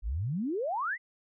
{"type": "exponential sweep", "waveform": "sine", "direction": "up", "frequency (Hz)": [45.83, 2093], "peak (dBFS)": -29, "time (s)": [0.02, 0.98], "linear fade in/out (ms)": 50, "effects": []}